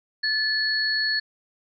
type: tone pair together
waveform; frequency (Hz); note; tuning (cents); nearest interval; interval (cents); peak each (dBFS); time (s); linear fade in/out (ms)
sine; 1737 / 4374; A6 / C#8; -23 / -24; octave + major third; 1599; -24; 0.23-1.2; 10
effects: none